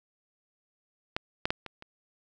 clicks, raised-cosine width 0.3 ms, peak -13 / -11 / -11 / -23 / -29 dBFS, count 5, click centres 1.165 / 1.455 / 1.505 / 1.663 / 1.824 s, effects none

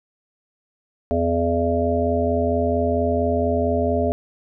harmonic tone, 84.4 Hz, E2, 41 cents sharp, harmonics 1 / 3 / 5 / 7 / 8, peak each -24 / -24 / -24 / -24 / -24 dBFS, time 1.11-4.12 s, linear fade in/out 0 ms, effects none

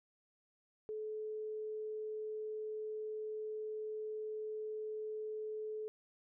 sine tone, 430.9 Hz, A4, 36 cents flat, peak -39 dBFS, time 0.89-5.88 s, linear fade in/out 0 ms, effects none

